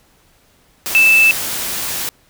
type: tone in noise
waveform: sine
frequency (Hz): 2637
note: E7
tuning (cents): 0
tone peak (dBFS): -7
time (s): 0.95-1.31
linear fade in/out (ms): 0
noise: white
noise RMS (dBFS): -22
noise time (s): 0.86-2.09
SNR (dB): +12
effects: pink hiss -54 dBFS RMS until 2.29 s